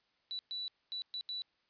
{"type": "tone bursts at uneven times", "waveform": "sine", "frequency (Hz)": 3951, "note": "B7", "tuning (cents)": 0, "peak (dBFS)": -37, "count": 5, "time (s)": [[0.31, 0.39], [0.51, 0.68], [0.92, 1.02], [1.14, 1.21], [1.29, 1.42]], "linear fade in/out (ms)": 0, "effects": ["white hiss -75 dBFS RMS until 1.69 s", "resampled to 11025 Hz"]}